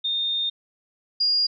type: tone pair in turn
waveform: sine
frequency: 3650 / 4838 Hz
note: A#7 / D#8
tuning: -37 / -49 cents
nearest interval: perfect fourth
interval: 488 cents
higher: second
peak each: -22 / -18 dBFS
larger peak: second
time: 0.04-0.5 / 1.2-1.47 s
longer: first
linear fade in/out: 10 ms
effects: none